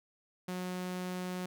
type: tone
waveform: sawtooth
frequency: 182 Hz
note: F#3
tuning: 28 cents flat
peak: -32 dBFS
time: 0.48-1.46 s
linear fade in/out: 5 ms
effects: none